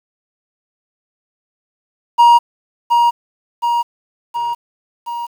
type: tone with echo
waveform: triangle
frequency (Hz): 947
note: A#5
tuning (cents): +27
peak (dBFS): -3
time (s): 2.18-2.39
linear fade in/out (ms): 20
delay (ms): 720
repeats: 4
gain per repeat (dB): -4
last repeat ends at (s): 5.27
effects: 7-bit